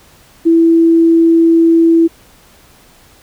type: tone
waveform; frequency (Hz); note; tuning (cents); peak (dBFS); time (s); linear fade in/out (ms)
sine; 330.9; E4; +7; -5; 0.45-2.08; 20
effects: pink hiss -45 dBFS RMS until 3.22 s